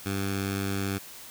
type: tone with notch filter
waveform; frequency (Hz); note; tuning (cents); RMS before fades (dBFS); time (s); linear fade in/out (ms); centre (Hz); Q
10% pulse; 98; G2; 0; -30; 0.05-0.99; 20; 570; 1.4
effects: white hiss -45 dBFS RMS until 1.3 s